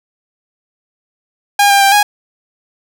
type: tone with pitch steps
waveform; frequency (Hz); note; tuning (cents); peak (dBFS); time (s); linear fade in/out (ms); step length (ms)
sawtooth; 811 / 798 / 789 / 826; G#5 / G5 / G5 / G#5; -41 / +31 / +11 / -10; -3; 1.59-2.03; 5; 110
effects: none